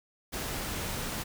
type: noise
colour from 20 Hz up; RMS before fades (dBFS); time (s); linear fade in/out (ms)
pink; -35; 0.32-1.24; 20
effects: none